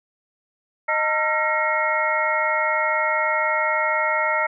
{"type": "tone cluster", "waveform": "sine", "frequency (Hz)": [619, 906, 1363, 1887, 2169], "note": ["D#5", "A#5", "F6", "A#6", "C#7"], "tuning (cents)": [-9, -50, -43, 21, -38], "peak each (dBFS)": -25, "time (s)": [0.88, 4.47], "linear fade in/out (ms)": 10, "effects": []}